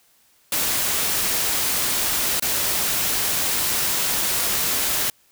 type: noise with dropouts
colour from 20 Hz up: white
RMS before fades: -22 dBFS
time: 0.52-5.1 s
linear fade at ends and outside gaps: 2 ms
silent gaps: 2.398-2.423 s
effects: white hiss -59 dBFS RMS until 5.31 s